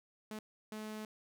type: tone bursts at uneven times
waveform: sawtooth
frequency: 215.2 Hz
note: A3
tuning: 38 cents flat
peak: -38 dBFS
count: 2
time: 0.31-0.39 / 0.72-1.05 s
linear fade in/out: 2 ms
effects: none